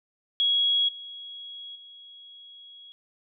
sine tone with level steps, 3322 Hz, G#7, in tune, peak -20 / -38 / -45 dBFS, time 0.4-2.92 s, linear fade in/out 0 ms, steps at 0.88 / 1.75 s, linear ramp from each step 10 ms, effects none

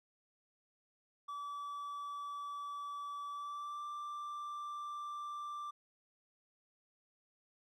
triangle tone with pitch glide, 1152 to 1178.2 Hz, D6 to D6, -34 to +5 cents, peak -39 dBFS, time 1.28-5.71 s, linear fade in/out 10 ms, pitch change +39 cents, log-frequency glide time 3.3-3.85 s, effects none

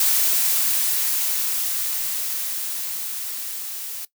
blue noise with level ramp, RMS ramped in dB -18 to -32 dBFS, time 0-4.05 s, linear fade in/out 2 ms, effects noise-tail reverb RT60 0.1 s tail -18 dB re dry

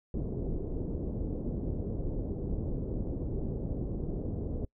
pink low-pass noise, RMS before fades -34 dBFS, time 0.14-4.65 s, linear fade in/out 2 ms, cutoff 460 Hz, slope 24 dB/octave, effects noise-tail reverb RT60 0.1 s tail -25 dB re dry

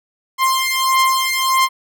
sawtooth beating tone pair, 1051 / 1052.6 Hz, C6 / C6, +7 / +10 cents, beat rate 1.6 Hz, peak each -13 dBFS, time 0.38-1.69 s, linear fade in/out 50 ms, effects none

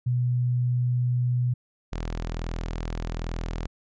sine / sawtooth tone pair in turn, 123.47 / 41.2 Hz, B2 / E1, 0 / 0 cents, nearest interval octave + perfect fifth, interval 1900 cents, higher first, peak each -21 / -25 dBFS, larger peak first, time 0.06-1.54 / 1.92-3.67 s, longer second, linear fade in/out 10 ms, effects resampled to 16000 Hz

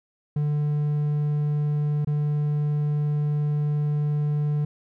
triangle tone with dropouts, 148.1 Hz, D3, 15 cents sharp, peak -19 dBFS, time 0.36-4.65 s, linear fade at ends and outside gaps 5 ms, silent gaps 2.048-2.071 s, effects none

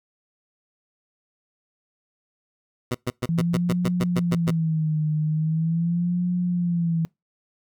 15% pulse tone bursts, 123.47 Hz, B2, in tune, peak -16 dBFS, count 11, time 2.91-4.506 s, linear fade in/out 5 ms, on 36 ms, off 120 ms
sine tone with vibrato, 165.4 Hz, E3, 6 cents sharp, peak -20 dBFS, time 3.29-7.05 s, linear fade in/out 0 ms, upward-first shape sine, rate 0.41 Hz, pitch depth 130 cents each way
effects noise-tail reverb RT60 0.2 s tail -26 dB re dry

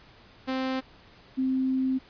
sawtooth / sine tone pair in turn, 261.6 / 261.6 Hz, C4 / C4, 0 / 0 cents, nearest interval unison, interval 0 cents, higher neither, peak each -23 / -23 dBFS, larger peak neither, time 0.47-0.81 / 1.37-1.99 s, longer second, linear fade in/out 20 ms, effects pink hiss -54 dBFS RMS until 2.09 s + resampled to 11025 Hz

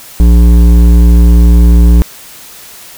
triangle tone with hard clipping, 58.27 Hz, A#1, in tune, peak -3 dBFS, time 0.2-2.02 s, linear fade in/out 0 ms, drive 15 dB, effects white hiss -32 dBFS RMS until 2.97 s

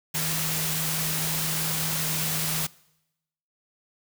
sine tone in noise, 158.3 Hz, D#3, 30 cents sharp, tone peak -32 dBFS, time 0.14-2.67 s, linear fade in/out 10 ms, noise white, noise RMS -28 dBFS, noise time 0.14-2.67 s, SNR -7 dB, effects noise-tail reverb RT60 0.9 s tail -23 dB re dry

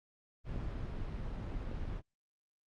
brown noise, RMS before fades -39 dBFS, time 0.44-2.02 s, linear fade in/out 50 ms
clicks, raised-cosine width 2 ms, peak -29 dBFS, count 2, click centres 0.561 / 1.714 s
effects low-pass 4000 Hz 12 dB/octave + Opus 32 kbps

